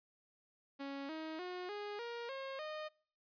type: tone with pitch steps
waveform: sawtooth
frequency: 277.2 / 316.6 / 361.6 / 412.9 / 471.6 / 538.6 / 615.1 Hz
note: C#4 / D#4 / F#4 / G#4 / A#4 / C#5 / D#5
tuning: 0 / +30 / -40 / -10 / +20 / -50 / -20 cents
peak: -38 dBFS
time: 0.79-2.89 s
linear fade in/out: 20 ms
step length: 300 ms
effects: noise-tail reverb RT60 0.5 s tail -25 dB re dry + resampled to 11025 Hz